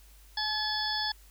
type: harmonic tone with a mistuned harmonic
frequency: 857 Hz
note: A5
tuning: 46 cents flat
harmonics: 1 / 2 / 4 / 5 / 6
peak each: -35 / -35 / -35 / -35 / -35 dBFS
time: 0.37-1.12 s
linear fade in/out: 5 ms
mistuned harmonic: 5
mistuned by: +67 cents
effects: added 50 Hz sine -53 dBFS peak until 1.3 s + white hiss -60 dBFS RMS until 1.3 s